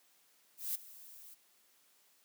violet noise with ADSR envelope, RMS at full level -35 dBFS, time 0.57-1.35 s, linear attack 180 ms, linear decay 9 ms, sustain -19 dB, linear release 17 ms, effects white hiss -69 dBFS RMS until 2.24 s + high-pass 200 Hz 12 dB/octave

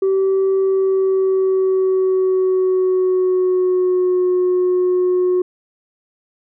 sine tone with pitch glide, 385 to 363.4 Hz, G4 to F#4, -31 to -31 cents, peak -11 dBFS, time 0.02-5.42 s, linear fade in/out 5 ms, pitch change -100 cents, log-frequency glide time 0.57-4.28 s, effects tanh soft clip ceiling -11 dBFS

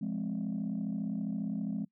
sine chord, F minor, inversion none, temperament just, 174.61 / 209.5 / 261.9 Hz, F3 / Ab3 / C4, 0 / +15 / +2 cents, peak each -36 / -33 / -37 dBFS, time 0.01-1.85 s, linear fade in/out 10 ms, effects noise-tail reverb RT60 0.1 s tail -23 dB re dry + tanh soft clip ceiling -27 dBFS

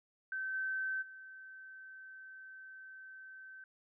sine tone with level steps, 1541 Hz, G6, 30 cents flat, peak -36 / -34 / -49 dBFS, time 0.32-3.64 s, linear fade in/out 2 ms, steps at 0.53 / 1.01 s, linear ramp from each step 20 ms, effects none

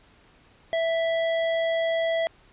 square tone, 659.3 Hz, E5, in tune, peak -23 dBFS, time 0.73-2.27 s, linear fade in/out 0 ms, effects pink hiss -57 dBFS RMS until 2.52 s + resampled to 8000 Hz

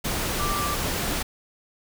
sine tone in noise, 1174.7 Hz, D6, in tune, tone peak -27 dBFS, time 0.39-0.75 s, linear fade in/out 10 ms, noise pink, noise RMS -27 dBFS, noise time 0.04-1.23 s, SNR -3 dB, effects none

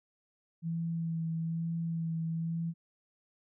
sine tone with vibrato, 164.81 Hz, E3, in tune, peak -31 dBFS, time 0.62-2.74 s, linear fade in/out 50 ms, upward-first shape sine, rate 1.1 Hz, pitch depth 18 cents each way, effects none

